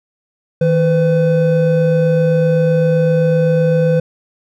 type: tone pair together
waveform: triangle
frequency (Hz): 159.07 / 505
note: D#3 / B4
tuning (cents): +39 / +39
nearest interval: octave + minor sixth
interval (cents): 2000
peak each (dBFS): -11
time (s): 0.61-4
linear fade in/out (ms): 5
effects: none